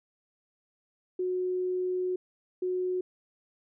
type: tone pair in turn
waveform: sine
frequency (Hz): 365.9 / 365.9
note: F#4 / F#4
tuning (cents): -19 / -19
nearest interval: unison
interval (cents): 0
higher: neither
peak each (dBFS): -27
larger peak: neither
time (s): 1.19-2.16 / 2.62-3.01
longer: first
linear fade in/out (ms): 5
effects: none